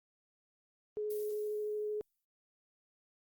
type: tone with vibrato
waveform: sine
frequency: 422.5 Hz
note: G#4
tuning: 30 cents sharp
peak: -34 dBFS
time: 0.97-2.01 s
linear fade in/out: 0 ms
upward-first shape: triangle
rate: 13 Hz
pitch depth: 10 cents each way
type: noise with exponential decay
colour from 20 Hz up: violet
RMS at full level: -47 dBFS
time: 1.1-2.25 s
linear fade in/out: 5 ms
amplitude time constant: 250 ms
effects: Opus 32 kbps